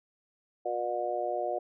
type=harmonic tone; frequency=120.3 Hz; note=B2; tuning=45 cents flat; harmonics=3 / 4 / 5 / 6; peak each=-37 / -37 / -33 / -33 dBFS; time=0.65-1.59 s; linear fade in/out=10 ms; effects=none